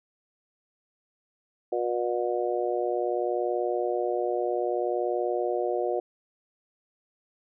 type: harmonic tone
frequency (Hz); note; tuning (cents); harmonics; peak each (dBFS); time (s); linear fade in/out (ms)
120.6; B2; -41; 3 / 4 / 5 / 6; -29 / -30 / -31 / -32; 1.72-6; 5
effects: none